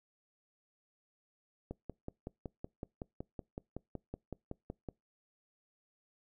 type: click train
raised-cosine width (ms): 2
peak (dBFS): -27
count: 18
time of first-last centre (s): 1.71-4.888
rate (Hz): 5.35
effects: noise-tail reverb RT60 0.2 s tail -25 dB re dry